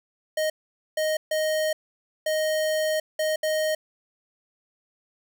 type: tone bursts at uneven times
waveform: square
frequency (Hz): 622.3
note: D#5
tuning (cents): 0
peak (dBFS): -23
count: 6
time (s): 0.37-0.5 / 0.97-1.17 / 1.31-1.73 / 2.26-3 / 3.19-3.36 / 3.43-3.75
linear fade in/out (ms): 5
effects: none